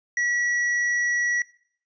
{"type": "tone with tanh clipping", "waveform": "sine", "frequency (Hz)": 1933, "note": "B6", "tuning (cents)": -38, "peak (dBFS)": -23, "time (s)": [0.17, 1.42], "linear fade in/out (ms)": 2, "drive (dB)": 11, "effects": ["noise-tail reverb RT60 0.6 s tail -21 dB re dry", "resampled to 16000 Hz"]}